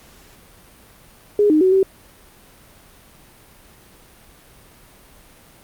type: tone with pitch steps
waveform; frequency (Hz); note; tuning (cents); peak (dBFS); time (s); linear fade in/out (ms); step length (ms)
sine; 413.9 / 307.9 / 374.2 / 383.8; G#4 / D#4 / F#4 / G4; -6 / -18 / +20 / -37; -11; 1.39-1.83; 2; 110
effects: pink hiss -48 dBFS RMS until 5.63 s + Opus 48 kbps